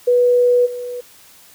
sine tone with level steps, 490.1 Hz, B4, 13 cents flat, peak -10 / -24 dBFS, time 0.07-1.01 s, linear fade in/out 10 ms, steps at 0.65 s, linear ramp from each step 20 ms, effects white hiss -46 dBFS RMS until 1.54 s

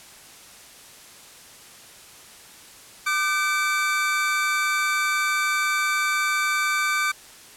square tone cluster, 1198 / 1528 / 2311 Hz, D6 / G6 / D7, +34 / -45 / -28 cents, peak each -26 dBFS, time 3.06-7.12 s, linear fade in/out 10 ms, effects white hiss -46 dBFS RMS until 7.56 s + low-pass 11000 Hz 12 dB/octave

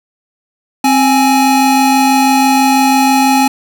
square tone pair together, 263.8 / 837.5 Hz, C4 / G#5, +14 / +14 cents, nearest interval octave + minor sixth, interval 2000 cents, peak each -11 dBFS, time 0.84-3.48 s, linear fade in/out 5 ms, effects none

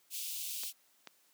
white high-pass noise, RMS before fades -40 dBFS, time 0.1-0.73 s, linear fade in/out 50 ms, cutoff 2600 Hz, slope 48 dB/octave
clicks, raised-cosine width 0.2 ms, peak -28 dBFS, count 2, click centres 0.635 / 1.073 s
effects white hiss -69 dBFS RMS until 1.33 s + high-pass 200 Hz 12 dB/octave

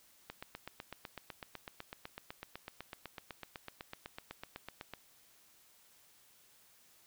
click train, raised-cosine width 0.3 ms, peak -27 dBFS, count 38, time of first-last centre 0.3-4.937 s, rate 7.98 Hz, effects white hiss -65 dBFS RMS until 7.06 s

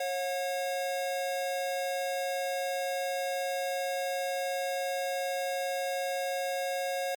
square tone pair together, 545 / 722.3 Hz, C#5 / F#5, -29 / -42 cents, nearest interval perfect fourth, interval 487 cents, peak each -33 / -35 dBFS, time 0-7.15 s, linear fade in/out 5 ms, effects Opus 48 kbps

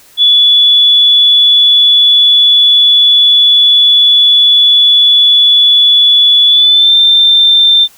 sine tone with pitch glide, 3429 to 3575 Hz, A7 to A7, -45 to +27 cents, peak -3 dBFS, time 0.17-7.88 s, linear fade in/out 50 ms, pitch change +72 cents, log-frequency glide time 6.46-6.94 s, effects white hiss -42 dBFS RMS until 7.97 s

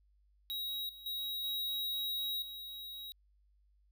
square tone with level steps, 3824 Hz, A#7, 43 cents sharp, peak -37 / -50 / -37 / -35 / -44 dBFS, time 0.5-3.12 s, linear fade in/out 0 ms, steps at 0.89 / 1.06 / 1.44 / 2.42 s, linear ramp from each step 2 ms, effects added 50 Hz sine -66 dBFS peak until 3.91 s

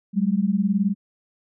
sine beating tone pair, 190 / 209 Hz, F#3 / G#3, +46 / +11 cents, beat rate 19 Hz, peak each -21 dBFS, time 0.13-0.95 s, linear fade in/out 50 ms, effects none

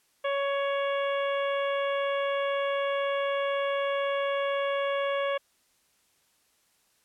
harmonic tone, 558 Hz, C#5, 11 cents sharp, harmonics 1 / 2 / 3 / 4 / 5 / 6, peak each -27 / -33 / -37 / -39 / -41 / -43 dBFS, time 0.24-5.38 s, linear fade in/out 10 ms, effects white hiss -68 dBFS RMS until 7.04 s + low-pass 12000 Hz 12 dB/octave

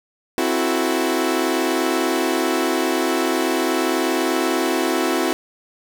sawtooth chord, F# half-diminished seventh, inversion second, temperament equal, 261.6 / 329.6 / 370 / 440 Hz, C4 / E4 / F#4 / A4, 0 / 0 / 0 / 0 cents, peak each -20 / -18 / -19 / -24 dBFS, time 0.38-5.33 s, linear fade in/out 0 ms, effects none

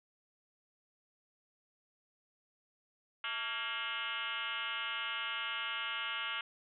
sine tone with frequency modulation, 2135 Hz, C7, 34 cents sharp, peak -35 dBFS, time 3.24-6.41 s, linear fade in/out 2 ms, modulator 248 Hz, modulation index 4.2, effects none

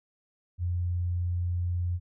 sine tone, 88.1 Hz, F2, 16 cents sharp, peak -26 dBFS, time 0.58-2 s, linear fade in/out 50 ms, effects none

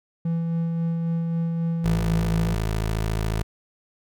triangle tone with tremolo, 166.5 Hz, E3, 18 cents sharp, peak -19 dBFS, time 0.25-2.54 s, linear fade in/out 5 ms, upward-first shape sine, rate 3.7 Hz, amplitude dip 25%
20% pulse tone, 54.1 Hz, A1, 29 cents flat, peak -18 dBFS, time 1.84-3.43 s, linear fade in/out 10 ms
effects none

